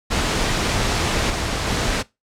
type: noise with level steps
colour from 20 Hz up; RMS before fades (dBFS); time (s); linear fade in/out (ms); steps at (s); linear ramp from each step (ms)
pink; -20 / -23 / -21; 0.1-2.03; 20; 1.3 / 1.67; 5
effects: noise-tail reverb RT60 0.2 s tail -20 dB re dry + low-pass 7000 Hz 12 dB/octave